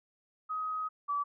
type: tone pair in turn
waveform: sine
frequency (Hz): 1261 / 1151.3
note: D#6 / D6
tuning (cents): +23 / -35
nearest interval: major second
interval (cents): 158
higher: first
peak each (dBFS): -32 / -29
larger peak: second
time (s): 0.49-0.89 / 1.08-1.24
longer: first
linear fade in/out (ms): 20
effects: none